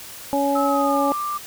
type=harmonic tone; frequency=280 Hz; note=C#4; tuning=18 cents sharp; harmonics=1 / 2 / 3; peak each=-22 / -22 / -22 dBFS; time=0.33-1.12 s; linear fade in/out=0 ms
type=tone with pitch glide; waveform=sine; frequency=1297 to 1182.5 Hz; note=E6 to D6; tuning=-28 to +12 cents; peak=-23 dBFS; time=0.55-1.38 s; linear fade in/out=10 ms; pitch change=-160 cents; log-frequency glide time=0.65-1.05 s
effects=white hiss -38 dBFS RMS until 1.46 s